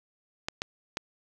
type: clicks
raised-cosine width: 0.2 ms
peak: -13 dBFS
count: 3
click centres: 0.485 / 0.619 / 0.971 s
effects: none